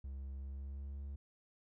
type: tone with pitch glide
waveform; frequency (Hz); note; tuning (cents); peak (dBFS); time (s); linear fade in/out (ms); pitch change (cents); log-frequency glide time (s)
triangle; 67.7 to 69.97; C#2 to C#2; -40 to +17; -40; 0.04-1.16; 5; +57; 0.37-1.03
effects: none